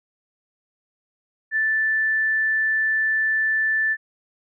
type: tone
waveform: sine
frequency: 1760 Hz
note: A6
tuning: in tune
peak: -18 dBFS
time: 1.51-3.97 s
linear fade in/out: 50 ms
effects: none